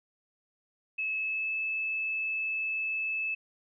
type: tone with pitch glide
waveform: sine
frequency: 2593 to 2613 Hz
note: E7 to E7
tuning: -29 to -16 cents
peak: -29 dBFS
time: 0.98-3.35 s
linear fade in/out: 10 ms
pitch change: +13 cents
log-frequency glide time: 1.17-1.54 s
effects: none